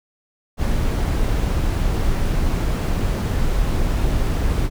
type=noise; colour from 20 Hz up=brown; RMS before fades=-19 dBFS; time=0.57-4.7 s; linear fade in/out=50 ms; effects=none